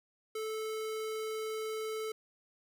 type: tone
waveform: square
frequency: 437 Hz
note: A4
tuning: 12 cents flat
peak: -36 dBFS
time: 0.35-2.12 s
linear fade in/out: 5 ms
effects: none